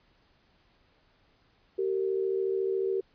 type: tone pair together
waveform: sine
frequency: 385 / 459 Hz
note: G4 / A#4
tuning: -31 / -27 cents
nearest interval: minor third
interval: 304 cents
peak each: -27 / -32 dBFS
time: 1.78-3.01 s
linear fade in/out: 10 ms
effects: pink hiss -66 dBFS RMS until 3.14 s + resampled to 11025 Hz